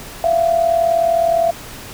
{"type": "tone pair together", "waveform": "sine", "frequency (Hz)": [670, 709.8], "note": ["E5", "F5"], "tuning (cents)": [28, 28], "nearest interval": "minor second", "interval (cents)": 100, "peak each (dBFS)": [-13, -19], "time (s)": [0.24, 1.51], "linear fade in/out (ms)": 2, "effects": ["pink hiss -34 dBFS RMS until 1.93 s"]}